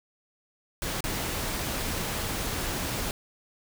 pink noise with dropouts, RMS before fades -31 dBFS, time 0.82-3.11 s, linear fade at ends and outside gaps 1 ms, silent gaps 1.006-1.04 s, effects none

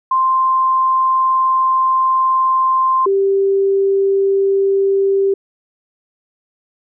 sine tone pair in turn, 1046.5 / 392 Hz, C6 / G4, 0 / 0 cents, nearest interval octave + perfect fourth, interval 1700 cents, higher first, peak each -11 dBFS, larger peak neither, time 0.11-3.06 / 3.06-5.34 s, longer first, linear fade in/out 5 ms, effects none

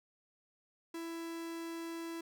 45% pulse tone, 332.2 Hz, E4, 13 cents sharp, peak -40 dBFS, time 0.94-2.21 s, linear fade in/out 5 ms, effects none

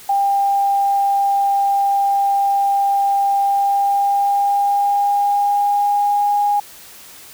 sine tone with pitch glide, 797 to 819.9 Hz, G5 to G#5, +28 to -22 cents, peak -13 dBFS, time 0.09-6.6 s, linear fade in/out 5 ms, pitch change +50 cents, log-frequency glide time 3.43-6.4 s, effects white hiss -40 dBFS RMS until 7.33 s

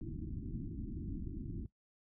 pink low-pass noise, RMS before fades -42 dBFS, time 0.01-1.66 s, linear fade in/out 2 ms, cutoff 350 Hz, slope 96 dB/octave, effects noise-tail reverb RT60 0.1 s tail -18 dB re dry

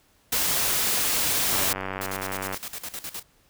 white noise, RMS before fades -24 dBFS, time 0.32-1.73 s, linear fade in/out 5 ms
click train, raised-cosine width 0.5 ms, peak -15 dBFS, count 98, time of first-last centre 1.53-2.545 s, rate 95.6 Hz
white noise with tremolo, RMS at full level -34 dBFS, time 2.01-3.23 s, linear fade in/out 5 ms, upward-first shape square, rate 9.7 Hz, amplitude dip 80%
effects pink hiss -62 dBFS RMS until 3.49 s

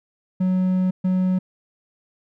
triangle tone bursts at uneven times, 185 Hz, F#3, in tune, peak -15 dBFS, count 2, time 0.4-0.91 / 1.04-1.39 s, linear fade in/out 10 ms, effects none

